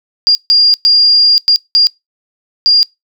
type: tone bursts at uneven times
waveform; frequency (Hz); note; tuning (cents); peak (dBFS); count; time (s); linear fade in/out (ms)
sine; 4810; D8; +41; -4; 6; 0.27-0.35 / 0.5-0.74 / 0.85-1.38 / 1.48-1.56 / 1.75-1.87 / 2.66-2.83; 0
effects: noise-tail reverb RT60 0.2 s tail -26 dB re dry